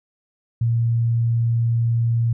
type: tone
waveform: sine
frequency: 116.4 Hz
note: A#2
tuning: 2 cents flat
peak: -16 dBFS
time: 0.61-2.33 s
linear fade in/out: 5 ms
effects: none